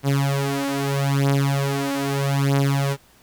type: beating tone pair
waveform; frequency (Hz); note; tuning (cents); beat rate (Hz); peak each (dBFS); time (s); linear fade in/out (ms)
sawtooth; 138.59 / 139.38; C#3 / C#3; 0 / +10; 0.79; -18; 0.03-2.97; 50
effects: pink hiss -54 dBFS RMS until 3.22 s